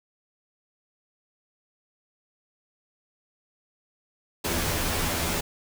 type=noise with comb filter; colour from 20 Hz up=pink; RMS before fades=-27 dBFS; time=4.44-5.41 s; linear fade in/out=10 ms; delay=12 ms; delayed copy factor=+0.6; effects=none